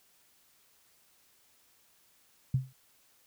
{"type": "tone with exponential decay", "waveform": "sine", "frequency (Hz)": 130.81, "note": "C3", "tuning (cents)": 0, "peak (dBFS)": -21, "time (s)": [2.54, 2.73], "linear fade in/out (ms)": 5, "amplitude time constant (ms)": 40, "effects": ["white hiss -66 dBFS RMS until 3.26 s"]}